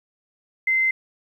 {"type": "tone", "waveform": "sine", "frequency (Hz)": 2071, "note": "C7", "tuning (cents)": -18, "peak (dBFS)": -17, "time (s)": [0.67, 0.91], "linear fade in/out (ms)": 5, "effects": ["9-bit"]}